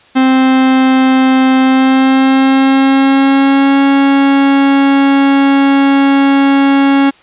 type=tone with pitch glide; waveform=45% pulse; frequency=261.6 to 276 Hz; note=C4 to C#4; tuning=0 to -7 cents; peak=-6 dBFS; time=0.15-7.11 s; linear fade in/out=20 ms; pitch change=+93 cents; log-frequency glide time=1.6-3.82 s; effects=white hiss -44 dBFS RMS until 7.22 s + resampled to 8000 Hz